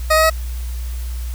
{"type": "tone with pitch steps", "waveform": "20% pulse", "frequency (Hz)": [626, 632.9, 639.9], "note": ["D#5", "D#5", "D#5"], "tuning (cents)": [10, 29, 48], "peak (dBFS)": -6, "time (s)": [0.1, 0.301], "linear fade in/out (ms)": 10, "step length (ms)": 67, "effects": ["added 60 Hz sine -22 dBFS peak until 1.34 s", "white hiss -40 dBFS RMS until 1.34 s"]}